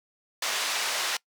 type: band-pass noise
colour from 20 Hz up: white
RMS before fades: -29 dBFS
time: 0.42-1.17 s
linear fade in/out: 5 ms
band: 610 to 5200 Hz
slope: 12 dB/octave
effects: noise-tail reverb RT60 0.1 s tail -23 dB re dry